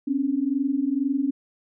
sine tone pair together, 261.2 / 283.3 Hz, C4 / C#4, -3 / +38 cents, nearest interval minor second, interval 141 cents, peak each -25 / -23 dBFS, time 0.07-1.31 s, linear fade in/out 10 ms, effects none

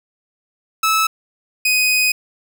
sawtooth tone pair in turn, 1304 / 2500 Hz, E6 / D#7, -19 / +8 cents, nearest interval major seventh, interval 1127 cents, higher second, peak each -10 dBFS, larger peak neither, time 0.83-1.07 / 1.65-2.12 s, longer second, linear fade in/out 5 ms, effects none

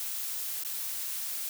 blue noise with dropouts, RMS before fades -35 dBFS, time 0-1.49 s, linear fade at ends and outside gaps 1 ms, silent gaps 0.636-0.648 s, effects none

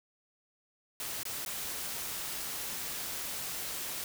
white noise with dropouts, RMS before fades -38 dBFS, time 1-4.04 s, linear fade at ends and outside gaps 1 ms, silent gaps 1.232-1.253 / 1.45-1.461 s, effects none

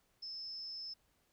sine tone with amplitude modulation, 5230 Hz, E8, 15 cents flat, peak -40 dBFS, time 0.22-0.94 s, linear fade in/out 10 ms, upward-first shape sine, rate 242 Hz, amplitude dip 50%, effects pink hiss -75 dBFS RMS until 1.32 s

